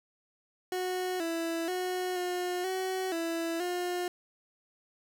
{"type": "tone with pitch steps", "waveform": "30% pulse", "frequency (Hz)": [366.7, 331.5, 365.4, 359, 375.4, 332.1, 356.5], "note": ["F#4", "E4", "F#4", "F4", "F#4", "E4", "F4"], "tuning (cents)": [-15, 10, -22, 48, 25, 13, 36], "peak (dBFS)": -28, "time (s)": [0.72, 4.08], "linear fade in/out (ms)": 2, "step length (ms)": 480, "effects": []}